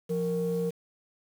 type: tone pair together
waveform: sine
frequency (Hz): 173.84 / 464.1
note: F3 / A#4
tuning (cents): -8 / -8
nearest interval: octave + perfect fourth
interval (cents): 1700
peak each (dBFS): -29 / -27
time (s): 0.09-0.71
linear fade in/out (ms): 20
effects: tanh soft clip ceiling -21 dBFS + 8-bit